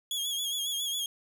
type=tone with vibrato; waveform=sawtooth; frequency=3322 Hz; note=G#7; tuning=in tune; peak=-27 dBFS; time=0.11-1.06 s; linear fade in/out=2 ms; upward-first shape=sine; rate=7.3 Hz; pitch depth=56 cents each way; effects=none